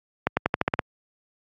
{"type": "accelerating click train", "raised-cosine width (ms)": 0.5, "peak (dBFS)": -5, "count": 8, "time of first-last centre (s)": [0.27, 0.792], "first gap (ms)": 100, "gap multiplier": 0.9, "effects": ["high-pass 80 Hz 12 dB/octave", "AAC 48 kbps"]}